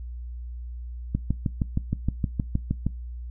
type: click train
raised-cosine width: 5 ms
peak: -11 dBFS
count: 12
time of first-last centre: 1.15-2.866 s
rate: 6.41 Hz
effects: noise-tail reverb RT60 0.2 s tail -21 dB re dry + added 60 Hz sine -33 dBFS peak until 3.3 s